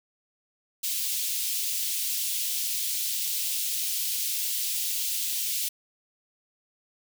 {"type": "high-pass noise", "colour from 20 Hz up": "white", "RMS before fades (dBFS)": -29, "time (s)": [0.83, 5.69], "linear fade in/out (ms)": 10, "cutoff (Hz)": 2800, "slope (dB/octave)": 24, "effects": []}